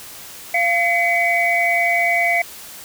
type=tone cluster; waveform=sine; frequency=690 / 2033 / 2255 Hz; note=F5 / B6 / C#7; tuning=-21 / +50 / +29 cents; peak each=-19 dBFS; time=0.54-2.42 s; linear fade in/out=5 ms; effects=white hiss -37 dBFS RMS until 2.84 s